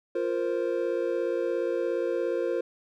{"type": "chord", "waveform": "triangle", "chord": "F suspended fourth", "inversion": "none", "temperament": "equal", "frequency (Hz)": [349.2, 466.2, 523.3], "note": ["F4", "Bb4", "C5"], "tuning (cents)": [0, 0, 0], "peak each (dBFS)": -28, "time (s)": [0.15, 2.61], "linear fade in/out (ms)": 5, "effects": []}